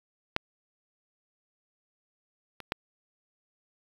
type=clicks; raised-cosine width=0.3 ms; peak=-9 / -25 / -12 dBFS; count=3; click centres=0.364 / 2.603 / 2.721 s; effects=7-bit